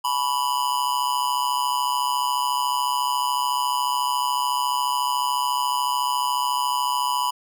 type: tone with amplitude modulation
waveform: square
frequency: 987.8 Hz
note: B5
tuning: in tune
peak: -18 dBFS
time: 0.04-7.31 s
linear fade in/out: 10 ms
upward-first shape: sine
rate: 134 Hz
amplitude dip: 80%
effects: none